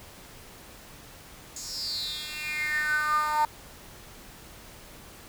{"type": "tone with high-pass filter sweep", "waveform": "10% pulse", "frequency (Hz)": 303, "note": "D#4", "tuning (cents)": -46, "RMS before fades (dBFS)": -29, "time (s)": [1.56, 3.45], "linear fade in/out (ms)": 2, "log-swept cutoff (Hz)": [6500, 880], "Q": 9.4, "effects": ["pink hiss -48 dBFS RMS until 5.28 s"]}